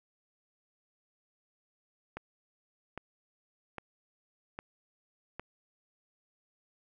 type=click train; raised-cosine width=0.5 ms; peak=-24 dBFS; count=5; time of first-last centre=2.17-5.396 s; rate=1.24 Hz; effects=none